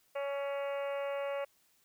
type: harmonic tone with a mistuned harmonic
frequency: 280 Hz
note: C#4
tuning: 18 cents sharp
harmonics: 2 / 3 / 4 / 5 / 6 / 7 / 8 / 9 / 10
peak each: -34 / -46 / -46 / -49 / -55 / -51 / -51 / -54 / -53 dBFS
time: 0.15-1.45 s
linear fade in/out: 10 ms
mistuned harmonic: 5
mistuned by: -22 cents
effects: white hiss -70 dBFS RMS until 1.84 s